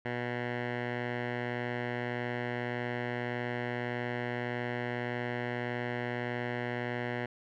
10% pulse tone with low-pass filter, 121.7 Hz, B2, 25 cents flat, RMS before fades -35 dBFS, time 0.05-7.26 s, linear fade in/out 5 ms, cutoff 2100 Hz, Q 2.4, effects none

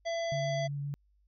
harmonic tone, 670 Hz, E5, 28 cents sharp, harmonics 1 / 3 / 5 / 7 / 9, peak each -31 / -41 / -45 / -48 / -50 dBFS, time 0.05-0.68 s, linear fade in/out 20 ms
sine tone with vibrato, 142.4 Hz, C#3, 47 cents sharp, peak -33 dBFS, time 0.32-0.94 s, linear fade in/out 0 ms, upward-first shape sine, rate 7.7 Hz, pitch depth 10 cents each way
effects added 50 Hz sine -65 dBFS peak until 1.27 s

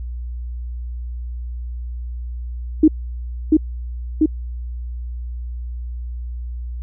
sine tone with echo, 311.1 Hz, D#4, in tune, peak -6 dBFS, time 2.83-2.88 s, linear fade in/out 5 ms, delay 690 ms, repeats 2, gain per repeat -2 dB, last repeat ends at 4.26 s, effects added 60 Hz sine -25 dBFS peak until 6.82 s

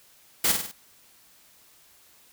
white noise with echo, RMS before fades -22 dBFS, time 0.44-0.52 s, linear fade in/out 5 ms, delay 49 ms, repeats 4, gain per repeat -5 dB, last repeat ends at 0.716 s, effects white hiss -57 dBFS RMS until 2.32 s

